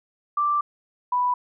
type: tone pair in turn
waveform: sine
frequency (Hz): 1175 / 988.1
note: D6 / B5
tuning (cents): +1 / +1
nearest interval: minor third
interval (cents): 300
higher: first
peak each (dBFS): -19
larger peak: neither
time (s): 0.37-0.61 / 1.12-1.34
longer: first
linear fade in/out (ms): 5
effects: none